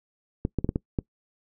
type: clicks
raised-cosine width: 3 ms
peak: -12 dBFS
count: 6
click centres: 0.451 / 0.587 / 0.645 / 0.691 / 0.759 / 0.988 s
effects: noise-tail reverb RT60 0.1 s tail -23 dB re dry